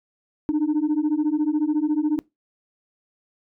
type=beating tone pair; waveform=sine; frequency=295 / 309 Hz; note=D4 / D#4; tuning=+8 / -12 cents; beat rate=14 Hz; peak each=-20 dBFS; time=0.49-2.19 s; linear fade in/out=0 ms; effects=noise-tail reverb RT60 0.2 s tail -23 dB re dry + tanh soft clip ceiling -16 dBFS

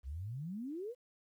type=exponential sweep; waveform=sine; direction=up; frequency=60.3 to 517 Hz; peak=-39 dBFS; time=0.03-0.95 s; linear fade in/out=50 ms; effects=12-bit

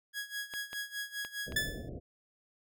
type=tone with tremolo; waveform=sawtooth; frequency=1661.2 Hz; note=G#6; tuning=in tune; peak=-31 dBFS; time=0.13-1.56 s; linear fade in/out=50 ms; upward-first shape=sine; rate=4.9 Hz; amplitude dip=85%
type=clicks; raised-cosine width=0.3 ms; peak=-27 dBFS; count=4; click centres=0.538 / 0.731 / 1.249 / 1.522 s
type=low-pass noise; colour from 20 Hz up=pink; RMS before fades=-42 dBFS; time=1.46-2 s; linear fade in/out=20 ms; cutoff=670 Hz; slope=96 dB/octave
type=tone with exponential decay; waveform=sawtooth; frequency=1738 Hz; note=A6; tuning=22 cents flat; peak=-22 dBFS; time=1.56-1.89 s; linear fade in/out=5 ms; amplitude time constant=71 ms
effects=none

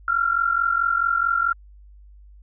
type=tone pair together; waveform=sine; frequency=1356 / 1400.6 Hz; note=E6 / F6; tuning=+49 / +5 cents; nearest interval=minor second; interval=56 cents; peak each=-21 dBFS; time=0.08-1.53 s; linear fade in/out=2 ms; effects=added 50 Hz sine -44 dBFS peak until 2.42 s

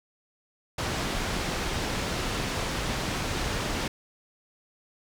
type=low-pass noise; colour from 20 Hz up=pink; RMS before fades=-30 dBFS; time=0.78-3.88 s; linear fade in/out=5 ms; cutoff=6300 Hz; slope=12 dB/octave; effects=none

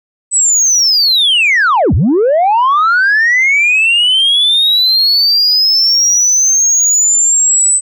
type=linear two-way sweep; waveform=sine; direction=down then up; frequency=8070 to 61.5 to 8070 Hz; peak=-5 dBFS; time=0.31-7.81 s; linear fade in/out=50 ms; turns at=1.94 s; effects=tanh soft clip ceiling -5 dBFS

